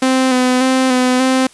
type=tone with vibrato; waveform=sawtooth; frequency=256.6 Hz; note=C4; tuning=34 cents flat; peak=-7 dBFS; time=0.02-1.47 s; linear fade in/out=5 ms; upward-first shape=square; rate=1.7 Hz; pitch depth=26 cents each way; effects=white hiss -45 dBFS RMS until 1.53 s + resampled to 24000 Hz